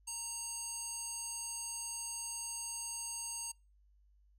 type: tone with band-pass filter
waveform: square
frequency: 926 Hz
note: A#5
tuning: 12 cents flat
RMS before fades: -42 dBFS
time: 0.07-3.52 s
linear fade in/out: 10 ms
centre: 7800 Hz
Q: 4.8
effects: noise-tail reverb RT60 0.3 s tail -26 dB re dry + added 50 Hz sine -64 dBFS peak until 4.38 s